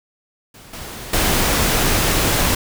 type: noise with level steps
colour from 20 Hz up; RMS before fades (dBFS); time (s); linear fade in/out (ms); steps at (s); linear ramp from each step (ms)
pink; -42 / -32 / -17; 0.54-2.55; 5; 0.73 / 1.13; 5
effects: none